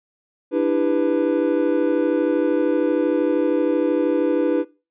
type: chord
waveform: triangle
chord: E minor seventh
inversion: third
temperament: just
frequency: 296.7 / 329.6 / 395.6 / 494.4 Hz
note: D4 / E4 / G4 / B4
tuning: +18 / 0 / +16 / +2 cents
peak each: -19 / -20 / -24 / -19 dBFS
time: 0.51-4.65 s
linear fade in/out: 50 ms
effects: noise-tail reverb RT60 0.3 s tail -21 dB re dry + resampled to 8000 Hz